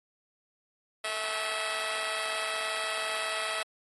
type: tone with amplitude modulation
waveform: 10% pulse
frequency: 650 Hz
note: E5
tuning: 24 cents flat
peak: -19 dBFS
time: 1.04-3.63 s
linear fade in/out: 5 ms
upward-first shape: sine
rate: 205 Hz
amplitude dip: 85%
effects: AAC 32 kbps